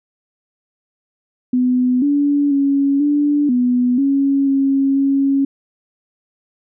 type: tone with pitch steps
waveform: sine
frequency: 250.9 / 287 / 278.5 / 291.5 / 247.2 / 276.3 / 273 / 275 Hz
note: B3 / D4 / C#4 / D4 / B3 / C#4 / C#4 / C#4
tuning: +28 / -40 / +8 / -13 / +2 / -6 / -26 / -14 cents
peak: -12 dBFS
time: 1.53-5.45 s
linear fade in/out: 5 ms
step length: 490 ms
effects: none